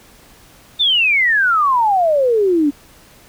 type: exponential sweep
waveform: sine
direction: down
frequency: 3663 to 277.2 Hz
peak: -11 dBFS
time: 0.79-2.71 s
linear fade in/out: 20 ms
effects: pink hiss -46 dBFS RMS until 3.28 s